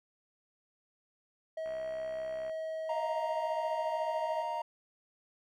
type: tone with pitch glide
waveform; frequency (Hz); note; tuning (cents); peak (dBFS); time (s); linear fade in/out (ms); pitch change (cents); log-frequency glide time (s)
triangle; 640 to 635.9; D#5 to D#5; +49 to +38; -33; 1.57-4.43; 5; -11; 1.75-3.96
type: click train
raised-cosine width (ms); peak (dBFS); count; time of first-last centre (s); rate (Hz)
0.5; -36; 55; 1.66-2.496; 64.6
type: chord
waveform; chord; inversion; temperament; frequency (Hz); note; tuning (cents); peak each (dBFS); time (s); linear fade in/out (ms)
triangle; Eb suspended second; none; equal; 622.3 / 698.5 / 932.3; Eb5 / F5 / Bb5; 0 / 0 / 0; -38 / -38 / -33; 2.89-4.62; 5
effects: none